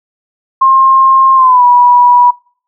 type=tone with pitch glide; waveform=sine; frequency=1064 to 975.7 Hz; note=C6 to B5; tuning=+29 to -21 cents; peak=-3 dBFS; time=0.61-2.31 s; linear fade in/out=10 ms; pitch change=-150 cents; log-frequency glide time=1.35-1.64 s; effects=noise-tail reverb RT60 0.5 s tail -26 dB re dry